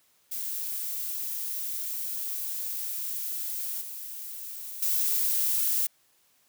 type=noise with level steps; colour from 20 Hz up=violet; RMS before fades=-33 / -39 / -26 dBFS; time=0.31-5.87 s; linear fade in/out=10 ms; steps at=3.81 / 4.82 s; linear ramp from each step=5 ms; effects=white hiss -66 dBFS RMS until 6.48 s + high-pass 60 Hz 12 dB/octave